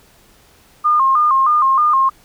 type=tone with vibrato; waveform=sine; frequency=1139 Hz; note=C#6; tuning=47 cents sharp; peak=-10 dBFS; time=0.84-2.1 s; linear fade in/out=20 ms; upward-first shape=square; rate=3.2 Hz; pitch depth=110 cents each way; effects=pink hiss -50 dBFS RMS until 2.24 s